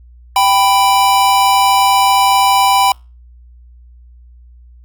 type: tone pair together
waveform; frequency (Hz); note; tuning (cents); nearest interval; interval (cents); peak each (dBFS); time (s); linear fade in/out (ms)
square; 784 / 991.5; G5 / B5; 0 / +7; major third; 407; -12; 0.36-2.92; 2
effects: added 60 Hz sine -38 dBFS peak until 4.84 s + Opus 48 kbps